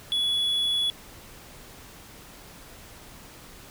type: tone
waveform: triangle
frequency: 3393 Hz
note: G#7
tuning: 36 cents sharp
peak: -21 dBFS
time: 0.12-0.9 s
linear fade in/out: 0 ms
effects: pink hiss -47 dBFS RMS until 3.7 s